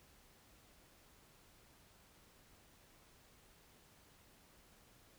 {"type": "silence", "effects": ["pink hiss -66 dBFS RMS until 5.18 s"]}